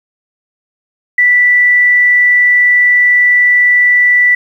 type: tone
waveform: sine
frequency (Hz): 1969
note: B6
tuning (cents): -6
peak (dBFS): -5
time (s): 1.18-4.35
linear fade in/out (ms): 5
effects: 7-bit